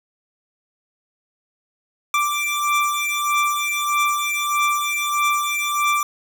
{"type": "beating tone pair", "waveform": "25% pulse", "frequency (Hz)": [1174.7, 1176.3], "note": ["D6", "D6"], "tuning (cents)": [0, 2], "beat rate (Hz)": 1.6, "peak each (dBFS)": [-18, -18], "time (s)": [2.14, 6.03], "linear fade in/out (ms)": 2, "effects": []}